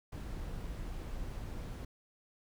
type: noise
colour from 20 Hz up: brown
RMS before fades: -41 dBFS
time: 0.12-1.85 s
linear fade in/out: 5 ms
effects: none